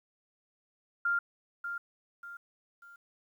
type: tone with echo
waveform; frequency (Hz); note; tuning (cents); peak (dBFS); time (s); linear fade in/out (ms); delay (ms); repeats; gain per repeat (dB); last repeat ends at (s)
sine; 1396.9; F6; 0; -26; 1.05-1.19; 5; 590; 3; -8; 2.96
effects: 11-bit